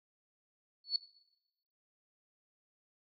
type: tone with exponential growth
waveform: sine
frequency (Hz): 4422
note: C#8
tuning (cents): -5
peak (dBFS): -25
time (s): 0.84-0.96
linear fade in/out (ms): 2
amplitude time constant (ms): 26
effects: noise-tail reverb RT60 0.9 s tail -17 dB re dry + AAC 32 kbps